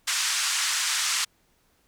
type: band-pass noise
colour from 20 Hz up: white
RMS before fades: -26 dBFS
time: 0.07-1.25 s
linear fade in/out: 10 ms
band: 1100 to 8200 Hz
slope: 24 dB/octave
effects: pink hiss -66 dBFS RMS until 1.87 s